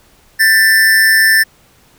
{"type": "tone with amplitude modulation", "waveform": "square", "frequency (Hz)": 1773, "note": "A6", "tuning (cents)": 13, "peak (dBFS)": -5, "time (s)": [0.39, 1.44], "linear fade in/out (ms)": 20, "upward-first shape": "sine", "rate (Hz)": 205, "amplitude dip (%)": 55, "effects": ["pink hiss -49 dBFS RMS until 1.98 s"]}